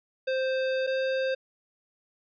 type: tone pair in turn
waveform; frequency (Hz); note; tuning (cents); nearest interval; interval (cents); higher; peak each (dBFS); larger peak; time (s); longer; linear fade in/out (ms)
square; 523.3 / 526.6; C5 / C5; 0 / +11; unison; 11; second; -26; neither; 0.27-0.87 / 0.87-1.35; first; 10
effects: resampled to 11025 Hz